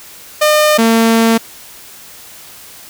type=tone pair in turn; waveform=sawtooth; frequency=606 / 227 Hz; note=D#5 / A#3; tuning=-46 / -46 cents; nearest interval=octave + perfect fourth; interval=1700 cents; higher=first; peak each=-4 dBFS; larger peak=neither; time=0.41-0.78 / 0.78-1.38 s; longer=second; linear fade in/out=10 ms; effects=white hiss -36 dBFS RMS until 2.89 s